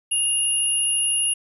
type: tone pair together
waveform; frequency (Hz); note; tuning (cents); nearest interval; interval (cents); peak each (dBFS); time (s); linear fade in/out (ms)
sine; 2819 / 10733; F7 / E9; +16 / +30; octave + major seventh; 2314; -24 / -20; 0.11-1.34; 10
effects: none